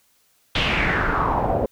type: noise with low-pass filter sweep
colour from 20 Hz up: pink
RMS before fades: -21 dBFS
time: 0.55-1.66 s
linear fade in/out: 5 ms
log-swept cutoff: 3300 to 570 Hz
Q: 4.1
effects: white hiss -62 dBFS RMS until 1.71 s